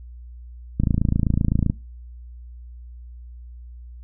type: click train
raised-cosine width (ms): 5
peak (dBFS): -7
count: 26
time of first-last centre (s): 0.8-1.699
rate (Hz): 27.8
effects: noise-tail reverb RT60 0.3 s tail -21 dB re dry + added 60 Hz sine -37 dBFS peak until 4.03 s